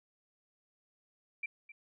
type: tone with echo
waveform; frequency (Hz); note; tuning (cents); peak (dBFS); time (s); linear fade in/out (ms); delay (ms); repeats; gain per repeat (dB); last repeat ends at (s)
sine; 2349; D7; 0; -34; 1.43-1.46; 5; 260; 1; -15; 1.72
effects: none